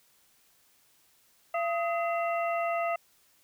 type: harmonic tone with a mistuned harmonic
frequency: 680 Hz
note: F5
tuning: 46 cents flat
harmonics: 1 / 2 / 3 / 4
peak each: -28 / -34 / -38 / -40 dBFS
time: 1.54-2.96 s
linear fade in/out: 5 ms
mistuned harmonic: 2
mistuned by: -130 cents
effects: white hiss -65 dBFS RMS until 3.43 s